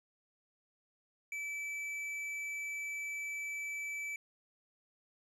sine tone with tanh clipping, 2310 Hz, D7, 29 cents flat, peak -39 dBFS, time 1.32-4.16 s, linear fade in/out 2 ms, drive 9 dB, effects none

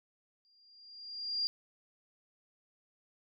sine tone with exponential growth, 4790 Hz, D8, 33 cents sharp, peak -28 dBFS, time 0.45-1.47 s, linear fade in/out 0 ms, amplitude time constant 220 ms, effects none

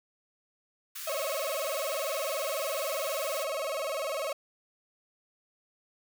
white high-pass noise, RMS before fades -40 dBFS, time 0.95-3.44 s, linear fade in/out 10 ms, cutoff 1100 Hz, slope 96 dB/octave
35% pulse tone with vibrato, 594 Hz, D5, 20 cents sharp, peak -29 dBFS, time 1.07-4.33 s, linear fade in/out 5 ms, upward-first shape square, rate 20 Hz, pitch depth 130 cents each way
effects none

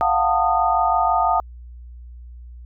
sine tone cluster, 698 / 744 / 892 / 1235 Hz, F5 / F#5 / A5 / D#6, -1 / +9 / +23 / -13 cents, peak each -21 dBFS, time 0.01-1.4 s, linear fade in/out 0 ms, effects added 60 Hz sine -36 dBFS peak until 2.65 s

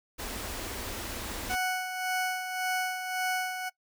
pink band-stop noise, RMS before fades -37 dBFS, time 0.18-1.56 s, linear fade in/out 20 ms, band 110 to 190 Hz, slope 96 dB/octave
20% pulse tone with tremolo, 740 Hz, F#5, in tune, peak -22 dBFS, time 1.49-3.7 s, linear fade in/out 20 ms, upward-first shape sine, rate 1.8 Hz, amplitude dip 55%
effects noise-tail reverb RT60 0.1 s tail -21 dB re dry

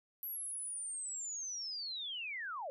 sine linear sweep, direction down, 11840 to 512 Hz, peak -39 dBFS, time 0.23-2.7 s, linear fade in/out 0 ms, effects none

